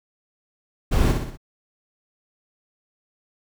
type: noise with echo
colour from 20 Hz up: brown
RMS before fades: -17 dBFS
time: 0.91-1.13 s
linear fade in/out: 20 ms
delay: 61 ms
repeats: 4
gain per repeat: -5 dB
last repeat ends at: 1.374 s
effects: none